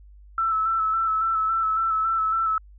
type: tone with vibrato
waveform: sine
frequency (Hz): 1318.5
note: E6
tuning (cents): 0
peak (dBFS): -20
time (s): 0.38-2.58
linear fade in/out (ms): 2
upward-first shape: square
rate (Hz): 3.6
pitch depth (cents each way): 23
effects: added 50 Hz sine -45 dBFS peak until 2.78 s